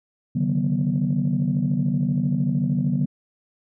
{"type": "tone cluster", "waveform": "sine", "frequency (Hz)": [139.1, 152.2, 186.7, 240.8], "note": ["C#3", "D#3", "F#3", "B3"], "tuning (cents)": [6, -38, 16, -44], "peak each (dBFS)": -24, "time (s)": [0.35, 3.06], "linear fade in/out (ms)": 10, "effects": ["tanh soft clip ceiling -12 dBFS"]}